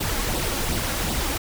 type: noise with flanger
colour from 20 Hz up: pink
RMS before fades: -25 dBFS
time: 0-1.38 s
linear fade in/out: 10 ms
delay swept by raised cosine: 0.22 to 3.72 ms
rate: 2.7 Hz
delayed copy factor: +0.5
effects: none